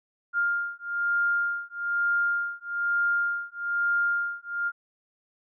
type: beating tone pair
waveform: sine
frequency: 1403 / 1404.1 Hz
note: F6 / F6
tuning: +8 / +9 cents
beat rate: 1.1 Hz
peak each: -27 dBFS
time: 0.33-4.72 s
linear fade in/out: 50 ms
effects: none